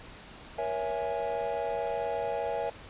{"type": "chord", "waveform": "triangle", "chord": "A# half-diminished seventh", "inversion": "none", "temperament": "equal with one note detuned", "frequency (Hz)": [474.3, 554.4, 659.3, 830.6], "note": ["A#4", "C#5", "E5", "G#5"], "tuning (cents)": [30, 0, 0, 0], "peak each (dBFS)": -33, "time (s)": [0.58, 2.7], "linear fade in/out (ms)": 5, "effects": ["pink hiss -48 dBFS RMS until 2.89 s", "resampled to 8000 Hz"]}